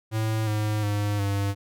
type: tone with pitch steps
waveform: square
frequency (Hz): 110 / 106.5 / 103.11 / 99.83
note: A2 / G#2 / G#2 / G2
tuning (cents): 0 / +44 / -12 / +32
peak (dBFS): -24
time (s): 0.11-1.55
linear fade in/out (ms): 50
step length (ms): 360
effects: none